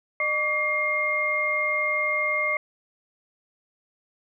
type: tone cluster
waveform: sine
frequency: 608 / 1147 / 2124 Hz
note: D#5 / D6 / C7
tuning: -40 / -41 / +25 cents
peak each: -30 / -30 / -23 dBFS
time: 0.2-2.57 s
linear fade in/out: 2 ms
effects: none